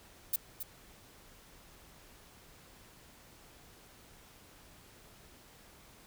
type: noise with echo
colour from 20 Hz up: violet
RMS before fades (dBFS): -30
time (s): 0.33-0.36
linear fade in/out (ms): 5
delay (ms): 270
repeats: 1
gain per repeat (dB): -9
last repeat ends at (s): 0.63
effects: pink hiss -58 dBFS RMS until 6.06 s